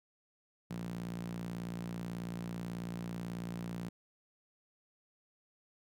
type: tone with high-pass filter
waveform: sawtooth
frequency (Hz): 58.27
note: A#1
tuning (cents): 0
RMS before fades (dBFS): -41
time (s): 0.7-3.89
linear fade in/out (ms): 5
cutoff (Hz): 160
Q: 4
effects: none